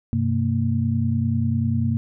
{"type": "tone cluster", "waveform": "sine", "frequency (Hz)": [96.6, 126.7, 229.4], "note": ["G2", "B2", "A#3"], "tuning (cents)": [-25, 45, -28], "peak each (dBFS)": -23, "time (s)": [0.13, 1.97], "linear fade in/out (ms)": 0, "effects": []}